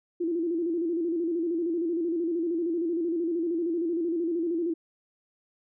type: tone with vibrato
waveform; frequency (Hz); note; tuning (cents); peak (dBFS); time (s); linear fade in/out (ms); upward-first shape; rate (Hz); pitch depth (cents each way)
sine; 336.7; E4; +37; -25; 0.2-4.74; 10; square; 13; 67
effects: none